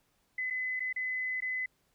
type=tone with dropouts; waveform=sine; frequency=2020 Hz; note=B6; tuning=39 cents sharp; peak=-31 dBFS; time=0.38-1.66 s; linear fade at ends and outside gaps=5 ms; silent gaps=0.502-0.506 / 0.796-0.803 / 0.928-0.961 / 1.405-1.421 s; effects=pink hiss -73 dBFS RMS until 1.94 s